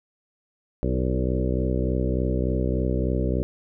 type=harmonic tone with a mistuned harmonic; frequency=63.4 Hz; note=B1; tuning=46 cents sharp; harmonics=1 / 2 / 3 / 4 / 5 / 6 / 7 / 8 / 9; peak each=-25 / -28 / -30 / -31 / -32 / -33 / -33 / -34 / -35 dBFS; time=0.83-3.43 s; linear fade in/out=0 ms; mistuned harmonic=6; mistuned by=-20 cents; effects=none